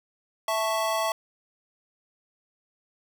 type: chord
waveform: square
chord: A major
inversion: second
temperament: equal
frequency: 659.3 / 880 / 1108.7 Hz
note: E5 / A5 / C#6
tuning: 0 / 0 / 0 cents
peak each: -28 / -31 / -30 dBFS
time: 0.48-1.12 s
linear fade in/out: 2 ms
effects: none